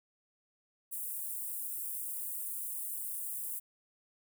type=high-pass noise; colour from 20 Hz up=white; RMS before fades=-39 dBFS; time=0.91-3.6 s; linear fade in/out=20 ms; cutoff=8500 Hz; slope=48 dB/octave; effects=none